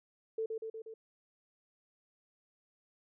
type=tone with echo; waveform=sine; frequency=444.6 Hz; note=A4; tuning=18 cents sharp; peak=-32 dBFS; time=0.38-0.46 s; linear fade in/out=5 ms; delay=120 ms; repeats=4; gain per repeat=-3 dB; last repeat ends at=0.94 s; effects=none